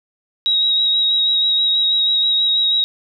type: tone with vibrato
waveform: sine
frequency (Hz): 3816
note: A#7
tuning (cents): +40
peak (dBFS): -13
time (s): 0.46-2.84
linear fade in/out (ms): 0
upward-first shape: sine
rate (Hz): 6.2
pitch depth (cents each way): 19
effects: none